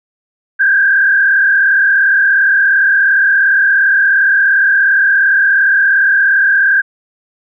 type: tone with frequency modulation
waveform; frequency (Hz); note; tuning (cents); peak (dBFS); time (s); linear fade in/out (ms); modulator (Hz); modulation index
sine; 1592; G6; +26; -7; 0.59-6.82; 20; 37.2; 1.5
effects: none